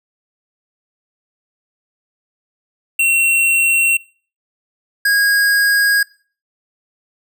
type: tone pair in turn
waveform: square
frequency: 2726 / 1640.1 Hz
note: F7 / G#6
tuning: -43 / -22 cents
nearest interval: major sixth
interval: 879 cents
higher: first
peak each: -12 dBFS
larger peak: neither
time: 2.99-3.97 / 5.05-6.03 s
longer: neither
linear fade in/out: 5 ms
effects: noise-tail reverb RT60 0.4 s tail -21 dB re dry